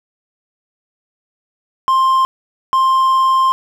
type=tone bursts at uneven times; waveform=triangle; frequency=1053 Hz; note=C6; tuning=11 cents sharp; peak=-8 dBFS; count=2; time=1.88-2.25 / 2.73-3.52 s; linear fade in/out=0 ms; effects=none